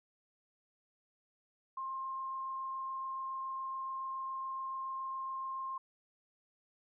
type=tone with frequency modulation; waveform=sine; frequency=1061 Hz; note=C6; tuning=24 cents sharp; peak=-37 dBFS; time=1.77-5.78 s; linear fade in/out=5 ms; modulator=27.1 Hz; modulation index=0.31; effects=none